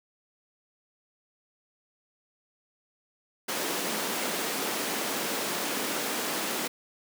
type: high-pass noise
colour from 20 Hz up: pink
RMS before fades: -31 dBFS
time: 3.48-6.68 s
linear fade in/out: 10 ms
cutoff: 220 Hz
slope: 24 dB/octave
effects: none